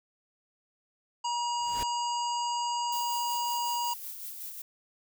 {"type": "harmonic tone", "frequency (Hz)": 955, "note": "A#5", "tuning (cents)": 42, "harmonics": [1, 3, 5, 7, 8], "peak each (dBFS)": [-29, -39, -40, -43, -44], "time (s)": [1.24, 3.94], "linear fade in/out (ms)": 10}
{"type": "noise with exponential growth", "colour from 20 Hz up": "pink", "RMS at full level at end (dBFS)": -35, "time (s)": [1.53, 1.83], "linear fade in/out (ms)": 0, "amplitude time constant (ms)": 65}
{"type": "noise with tremolo", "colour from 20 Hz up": "violet", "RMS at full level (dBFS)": -39, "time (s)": [2.92, 4.62], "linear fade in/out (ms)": 5, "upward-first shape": "sine", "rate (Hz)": 5.4, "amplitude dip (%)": 40}
{"effects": []}